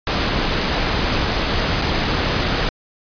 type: noise with dropouts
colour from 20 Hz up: pink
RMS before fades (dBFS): -19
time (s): 0.07-2.69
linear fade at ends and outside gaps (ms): 1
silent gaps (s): 1.816-1.82
effects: resampled to 11025 Hz